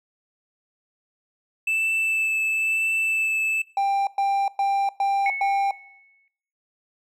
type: tone with vibrato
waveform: triangle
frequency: 2637 Hz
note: E7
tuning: in tune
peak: -19 dBFS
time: 1.67-3.62 s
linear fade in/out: 5 ms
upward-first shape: triangle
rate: 1 Hz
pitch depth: 12 cents each way
type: tone bursts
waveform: triangle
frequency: 792 Hz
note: G5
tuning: 18 cents sharp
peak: -17 dBFS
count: 5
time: 3.77-5.71 s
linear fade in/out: 2 ms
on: 300 ms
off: 110 ms
type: tone with exponential decay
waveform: sine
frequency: 2203 Hz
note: C#7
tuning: 11 cents flat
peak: -21 dBFS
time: 5.26-6.28 s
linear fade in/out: 1 ms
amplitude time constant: 220 ms
effects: noise-tail reverb RT60 0.7 s tail -22 dB re dry